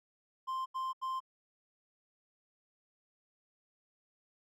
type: tone bursts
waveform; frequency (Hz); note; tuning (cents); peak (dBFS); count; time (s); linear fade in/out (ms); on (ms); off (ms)
triangle; 1046.5; C6; 0; -32; 3; 0.47-1.204; 20; 190; 82
effects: none